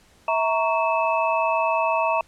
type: tone cluster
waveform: sine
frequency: 653 / 927 / 1118 / 2614 Hz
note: E5 / A#5 / C#6 / E7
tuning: -17 / -10 / +14 / -15 cents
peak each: -23 / -23 / -26 / -28 dBFS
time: 0.28-2.21 s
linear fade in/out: 2 ms
effects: pink hiss -56 dBFS RMS until 2.27 s + low-pass 10000 Hz 12 dB/octave